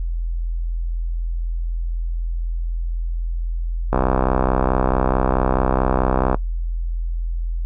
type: click train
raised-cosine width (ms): 1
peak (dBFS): -3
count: 157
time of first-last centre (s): 3.93-6.345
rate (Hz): 64.6
effects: noise-tail reverb RT60 0.1 s tail -19 dB re dry + added 42 Hz sine -20 dBFS peak until 7.65 s